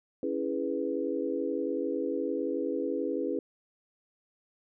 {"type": "chord", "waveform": "sine", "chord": "C# minor seventh", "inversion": "none", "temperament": "equal with one note detuned", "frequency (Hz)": [277.2, 328.5, 415.3, 493.9], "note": ["C#4", "E4", "G#4", "B4"], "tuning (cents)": [0, -6, 0, 0], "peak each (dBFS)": -34, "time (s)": [0.23, 3.39], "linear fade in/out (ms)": 2, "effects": []}